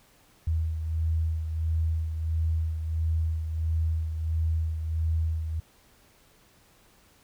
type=beating tone pair; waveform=sine; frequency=80.3 / 81.8 Hz; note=E2 / E2; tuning=-45 / -13 cents; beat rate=1.5 Hz; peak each=-25 / -34 dBFS; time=0.47-5.6 s; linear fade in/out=5 ms; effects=pink hiss -60 dBFS RMS until 7.23 s